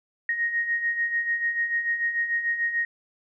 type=beating tone pair; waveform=sine; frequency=1864.7 / 1871.5 Hz; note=A#6 / A#6; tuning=0 / +6 cents; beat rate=6.8 Hz; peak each=-31 / -24 dBFS; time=0.29-2.85 s; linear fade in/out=2 ms; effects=none